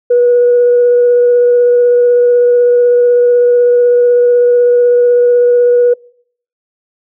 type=tone with vibrato; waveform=sine; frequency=485.6 Hz; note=B4; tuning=29 cents flat; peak=-4 dBFS; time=0.1-5.94 s; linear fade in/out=10 ms; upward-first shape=sine; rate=16 Hz; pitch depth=9 cents each way; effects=noise-tail reverb RT60 0.6 s tail -24 dB re dry + tanh soft clip ceiling -1 dBFS

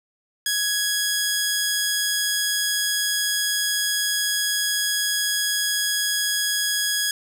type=tone; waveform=10% pulse; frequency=1666 Hz; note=G#6; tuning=5 cents sharp; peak=-12 dBFS; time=0.46-7.11 s; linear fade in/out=2 ms; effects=none

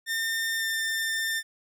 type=tone with pitch glide; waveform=sawtooth; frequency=1810 to 1796.5 Hz; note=A6 to A6; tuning=+48 to +36 cents; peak=-23 dBFS; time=0.06-1.43 s; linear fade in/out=50 ms; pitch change=-12 cents; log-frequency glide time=0.54-0.69 s; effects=none

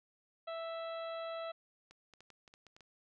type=harmonic tone; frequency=659.3 Hz; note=E5; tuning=in tune; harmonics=1 / 2 / 3 / 4 / 5 / 6; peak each=-40 / -46 / -55 / -56 / -56 / -55 dBFS; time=0.47-1.52 s; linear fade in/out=10 ms
type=clicks; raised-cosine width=0.2 ms; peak=-40 dBFS; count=9; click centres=1.91 / 2.137 / 2.206 / 2.303 / 2.478 / 2.539 / 2.667 / 2.765 / 2.807 s
effects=none

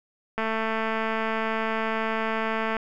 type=click train; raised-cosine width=0.5 ms; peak=-13 dBFS; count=531; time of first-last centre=0.38-2.767 s; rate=222 Hz; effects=none

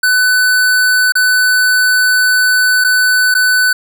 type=tone with dropouts; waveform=square; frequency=1500 Hz; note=F#6; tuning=23 cents sharp; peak=-9 dBFS; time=0.03-3.73 s; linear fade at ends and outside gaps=5 ms; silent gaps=1.122-1.153 / 2.841-2.845 / 3.342-3.349 s; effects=none

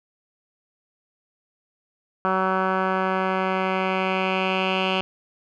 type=tone with low-pass filter sweep; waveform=10% pulse; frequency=188.4 Hz; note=F#3; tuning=32 cents sharp; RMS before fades=-23 dBFS; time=2.25-5.01 s; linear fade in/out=0 ms; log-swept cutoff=1400 to 2900 Hz; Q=3.5; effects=none

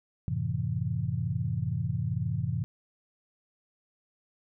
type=chord; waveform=sine; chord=F# half-diminished seventh; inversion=none; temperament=just; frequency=92.5 / 111 / 133.2 / 166.5 Hz; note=F#2 / A2 / C3 / E3; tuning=0 / +16 / +31 / +18 cents; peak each=-35 / -32 / -32 / -34 dBFS; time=0.28-2.64 s; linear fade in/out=0 ms; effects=none

